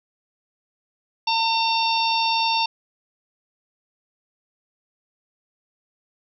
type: harmonic tone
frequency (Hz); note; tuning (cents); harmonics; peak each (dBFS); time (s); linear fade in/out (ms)
907; A#5; -48; 1 / 3 / 4 / 5 / 6; -21 / -26 / -27 / -28 / -29; 1.27-2.66; 5
effects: none